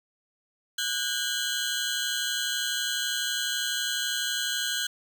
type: tone cluster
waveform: 30% pulse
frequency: 1474 / 1606 / 3100 / 3336 / 4102 Hz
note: F#6 / G6 / G7 / G#7 / C8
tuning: -7 / +41 / -20 / +7 / -35 cents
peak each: -31 dBFS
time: 0.78-4.87 s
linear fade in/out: 5 ms
effects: none